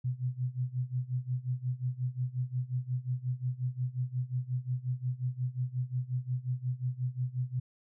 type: tone with tremolo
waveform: sine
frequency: 126.2 Hz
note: B2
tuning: 38 cents sharp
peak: -27 dBFS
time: 0.04-7.6 s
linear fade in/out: 10 ms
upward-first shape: sine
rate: 5.6 Hz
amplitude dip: 90%
effects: none